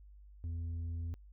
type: tone with tanh clipping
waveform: sine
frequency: 83.7 Hz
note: E2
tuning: 27 cents sharp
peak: -37 dBFS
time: 0.44-1.14 s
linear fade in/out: 0 ms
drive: 4 dB
effects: added 50 Hz sine -53 dBFS peak until 1.32 s